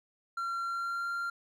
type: tone with pitch glide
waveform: triangle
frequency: 1370 to 1385.9 Hz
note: F6 to F6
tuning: -34 to -14 cents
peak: -30 dBFS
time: 0.37-1.3 s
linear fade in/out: 5 ms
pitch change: +20 cents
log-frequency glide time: 0.63-1.1 s
effects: none